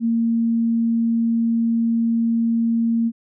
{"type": "tone", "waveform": "sine", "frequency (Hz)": 230, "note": "A#3", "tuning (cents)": -23, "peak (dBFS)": -16, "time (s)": [0, 3.12], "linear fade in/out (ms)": 50, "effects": []}